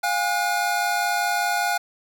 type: tone cluster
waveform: square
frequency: 707 / 812 / 1451 Hz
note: F5 / G#5 / F#6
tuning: +21 / -39 / -34 cents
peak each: -26 dBFS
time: 0.03-1.78 s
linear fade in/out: 10 ms
effects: none